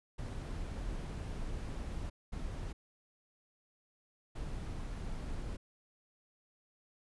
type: noise bursts at uneven times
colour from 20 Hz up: brown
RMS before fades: -40 dBFS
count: 3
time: 0.18-2.1 / 2.32-2.73 / 4.35-5.57 s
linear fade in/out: 10 ms
effects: resampled to 24000 Hz